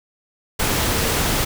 sine tone in noise, 454.6 Hz, A#4, 43 cents flat, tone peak -30 dBFS, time 0.95-1.18 s, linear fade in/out 10 ms, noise pink, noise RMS -20 dBFS, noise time 0.59-1.45 s, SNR -13 dB, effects none

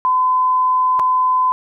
sine tone with dropouts, 1017 Hz, C6, 50 cents flat, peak -12 dBFS, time 0.05-1.52 s, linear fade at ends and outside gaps 0 ms, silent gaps 0.993-0.997 s, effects none

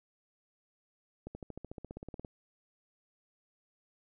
accelerating click train, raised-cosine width 2 ms, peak -29 dBFS, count 16, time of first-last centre 1.27-2.248 s, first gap 80 ms, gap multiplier 0.97, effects none

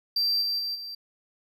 triangle tone with level steps, 4699 Hz, D8, in tune, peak -21 / -24 / -27 / -34 dBFS, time 0.16-0.95 s, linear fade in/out 5 ms, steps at 0.41 / 0.58 / 0.74 s, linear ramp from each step 20 ms, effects none

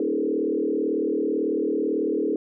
sine tone with frequency modulation, 365.8 Hz, F#4, 20 cents flat, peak -21 dBFS, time 0-2.36 s, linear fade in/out 2 ms, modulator 38.1 Hz, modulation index 2.6, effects none

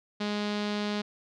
sawtooth tone with low-pass filter, 207.7 Hz, G#3, in tune, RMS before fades -31 dBFS, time 0.2-1.02 s, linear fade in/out 10 ms, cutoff 4200 Hz, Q 2.2, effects none

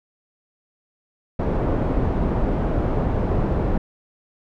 pink low-pass noise, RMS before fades -21 dBFS, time 1.39-3.78 s, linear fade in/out 5 ms, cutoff 690 Hz, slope 12 dB/octave, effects none

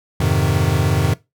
square chord, F minor seventh, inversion none, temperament equal, 87.31 / 103.83 / 130.81 / 155.56 Hz, F2 / Ab2 / C3 / Eb3, 0 / 0 / 0 / 0 cents, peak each -21 dBFS, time 0.2-1.14 s, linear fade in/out 5 ms, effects noise-tail reverb RT60 0.2 s tail -19 dB re dry

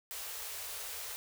white band-stop noise, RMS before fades -42 dBFS, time 0.11-1.16 s, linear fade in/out 0 ms, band 100 to 400 Hz, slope 96 dB/octave, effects none

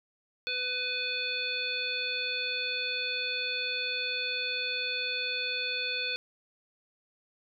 harmonic tone with a mistuned harmonic, 500 Hz, B4, 21 cents sharp, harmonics 1 / 3 / 5 / 7 / 9, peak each -42 / -39 / -33 / -36 / -36 dBFS, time 0.47-6.16 s, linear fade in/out 0 ms, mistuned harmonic 9, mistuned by -53 cents, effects none

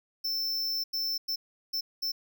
square tone bursts at uneven times, 5330 Hz, E8, 18 cents sharp, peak -29 dBFS, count 5, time 0.24-0.84 / 0.93-1.18 / 1.28-1.36 / 1.73-1.81 / 2.02-2.12 s, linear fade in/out 10 ms, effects none

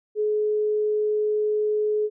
sine tone, 424.1 Hz, G#4, 36 cents sharp, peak -20 dBFS, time 0.15-2.1 s, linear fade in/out 50 ms, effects none

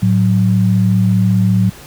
sine tone pair together, 110.23 / 185 Hz, A2 / F#3, +4 / 0 cents, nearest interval major sixth, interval 896 cents, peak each -12 dBFS, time 0.02-1.7 s, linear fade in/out 10 ms, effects pink hiss -37 dBFS RMS until 1.86 s

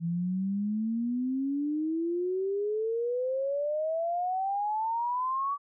sine exponential sweep, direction up, 164.81 to 1148 Hz, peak -27 dBFS, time 0-5.58 s, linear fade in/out 50 ms, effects none

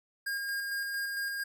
square tone with tremolo, 1618 Hz, G#6, 46 cents flat, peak -32 dBFS, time 0.26-1.44 s, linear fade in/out 10 ms, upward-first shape square, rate 4.4 Hz, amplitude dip 25%, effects none

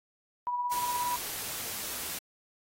sine tone with tremolo, 977 Hz, B5, 19 cents flat, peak -27 dBFS, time 0.47-1.16 s, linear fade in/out 0 ms, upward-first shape sine, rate 17 Hz, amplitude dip 40%
white noise, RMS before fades -37 dBFS, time 0.71-2.19 s, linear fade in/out 10 ms
effects AAC 48 kbps

